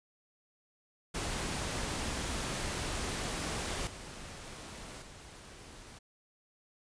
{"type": "noise with level steps", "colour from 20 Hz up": "pink", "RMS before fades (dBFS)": [-36, -46, -51], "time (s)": [1.14, 5.99], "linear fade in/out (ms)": 10, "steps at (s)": [3.87, 5.02], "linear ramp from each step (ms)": 2, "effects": ["resampled to 22050 Hz"]}